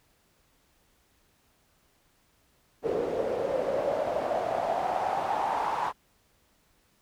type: noise with band-pass filter sweep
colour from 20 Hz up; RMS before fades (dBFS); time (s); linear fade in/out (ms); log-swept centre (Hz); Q
pink; -29; 2.82-5.93; 50; 450 to 940; 5.6
effects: pink hiss -67 dBFS RMS until 7.01 s